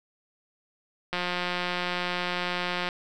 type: click train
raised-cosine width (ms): 0.3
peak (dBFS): -13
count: 314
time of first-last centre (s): 1.13-2.888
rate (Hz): 178
effects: none